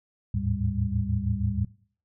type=tone cluster; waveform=sine; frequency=77 / 83.3 / 105.9 / 112.1 / 198 Hz; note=D#2 / E2 / G#2 / A2 / G3; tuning=-17 / +19 / +34 / +33 / +18 cents; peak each=-30 / -34 / -29 / -31 / -31 dBFS; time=0.34-1.65 s; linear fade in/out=5 ms; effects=noise-tail reverb RT60 0.5 s tail -21 dB re dry